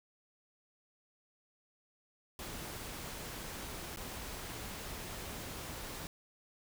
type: noise with dropouts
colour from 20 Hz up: pink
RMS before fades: -44 dBFS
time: 2.39-6.07 s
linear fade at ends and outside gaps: 1 ms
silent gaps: 3.961-3.971 s
effects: none